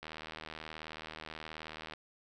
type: click train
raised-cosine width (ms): 0.3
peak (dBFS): -27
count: 151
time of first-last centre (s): 0.03-1.936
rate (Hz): 78.7
effects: none